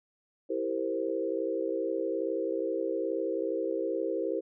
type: chord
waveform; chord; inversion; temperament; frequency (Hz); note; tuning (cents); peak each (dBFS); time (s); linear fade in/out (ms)
sine; C dominant seventh; first; equal with one note detuned; 329.6 / 392 / 464.3 / 523.3; E4 / G4 / Bb4 / C5; 0 / 0 / -7 / 0; -34; 0.49-4.41; 20
effects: none